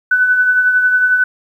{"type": "tone with tremolo", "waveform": "sine", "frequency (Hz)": 1498, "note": "F#6", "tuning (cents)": 21, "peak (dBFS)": -7, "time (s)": [0.11, 1.24], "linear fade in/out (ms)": 5, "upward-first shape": "triangle", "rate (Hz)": 11, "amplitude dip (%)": 50, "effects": ["8-bit"]}